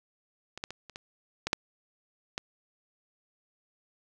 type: clicks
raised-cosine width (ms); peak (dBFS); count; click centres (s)
0.2; -23 / -16 / -22 / -29 / -23 / -13 / -7 / -15; 8; 0.576 / 0.639 / 0.706 / 0.897 / 0.959 / 1.47 / 1.531 / 2.379
effects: none